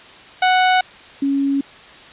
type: tone pair in turn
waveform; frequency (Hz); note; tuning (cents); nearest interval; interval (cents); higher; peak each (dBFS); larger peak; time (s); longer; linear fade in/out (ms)
sawtooth / sine; 740 / 277.2; F#5 / C#4; 0 / 0; octave + perfect fourth; 1700; first; -8 / -15; first; 0.42-0.81 / 1.22-1.61; neither; 5
effects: white hiss -41 dBFS RMS until 2.12 s + resampled to 8000 Hz